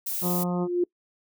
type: noise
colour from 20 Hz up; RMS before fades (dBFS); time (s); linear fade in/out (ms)
violet; -30; 0.06-0.44; 10
type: tone with exponential growth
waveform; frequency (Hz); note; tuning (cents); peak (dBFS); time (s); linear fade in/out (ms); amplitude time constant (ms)
sine; 352.9; F4; +18; -18; 0.19-0.84; 5; 140
type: harmonic tone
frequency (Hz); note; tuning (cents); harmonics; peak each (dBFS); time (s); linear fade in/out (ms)
177.5; F3; +28; 1 / 2 / 3 / 4 / 5 / 6 / 7; -25 / -31 / -35 / -37 / -39 / -41 / -42; 0.21-0.68; 50
effects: noise-tail reverb RT60 0.1 s tail -25 dB re dry